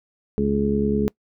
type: harmonic tone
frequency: 70.1 Hz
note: C#2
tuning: 20 cents sharp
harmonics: 1 / 2 / 3 / 4 / 5 / 6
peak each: -30 / -30 / -21 / -30 / -31 / -23 dBFS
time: 0.38-1.08 s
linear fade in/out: 0 ms
effects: noise-tail reverb RT60 0.1 s tail -24 dB re dry